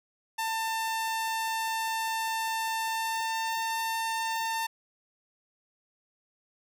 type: tone with pitch glide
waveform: sawtooth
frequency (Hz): 895 to 901.2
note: A5 to A5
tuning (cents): +29 to +41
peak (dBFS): -25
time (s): 0.38-4.67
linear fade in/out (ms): 10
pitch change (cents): +12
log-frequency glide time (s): 2.83-3.51
effects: none